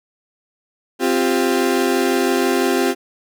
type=chord; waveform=35% pulse; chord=C suspended fourth; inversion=none; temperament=equal with one note detuned; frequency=261.6 / 349.2 / 395.2 Hz; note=C4 / F4 / G4; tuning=0 / 0 / +14 cents; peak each=-18 dBFS; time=0.99-2.95 s; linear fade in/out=50 ms; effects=none